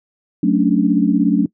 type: chord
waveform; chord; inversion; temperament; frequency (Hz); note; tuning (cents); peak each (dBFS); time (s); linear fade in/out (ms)
sine; D major seventh; first; equal; 185 / 220 / 277.2 / 293.7; F#3 / A3 / C#4 / D4; 0 / 0 / 0 / 0; -17; 0.43-1.46; 5
effects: noise-tail reverb RT60 0.1 s tail -22 dB re dry